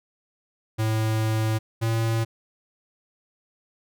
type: tone pair in turn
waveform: square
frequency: 110 / 113.42 Hz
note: A2 / A#2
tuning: 0 / -47 cents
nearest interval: minor second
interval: 53 cents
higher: second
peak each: -22 dBFS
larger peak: neither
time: 0.78-1.59 / 1.81-2.25 s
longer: first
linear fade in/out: 20 ms
effects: none